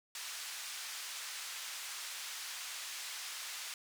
white band-pass noise, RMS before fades -44 dBFS, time 0.15-3.74 s, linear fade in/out 2 ms, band 1200 to 7300 Hz, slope 12 dB/octave, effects none

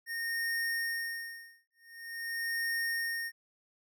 square tone with tremolo, 1843 Hz, A#6, 20 cents flat, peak -31 dBFS, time 0.06-3.32 s, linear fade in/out 50 ms, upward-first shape sine, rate 0.46 Hz, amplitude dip 100%, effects none

